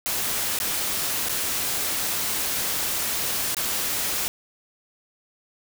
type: noise with dropouts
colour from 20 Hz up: white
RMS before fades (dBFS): -26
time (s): 0.06-4.28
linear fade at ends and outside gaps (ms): 0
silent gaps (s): 0.588-0.601 / 1.286-1.294 / 3.546-3.568
effects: none